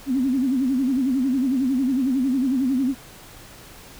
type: tone with vibrato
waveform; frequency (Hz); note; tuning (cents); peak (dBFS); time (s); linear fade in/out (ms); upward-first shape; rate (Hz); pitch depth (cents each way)
sine; 261.6; C4; 0; -18; 0.06-2.95; 50; sine; 11; 120
effects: pink hiss -44 dBFS RMS until 3.99 s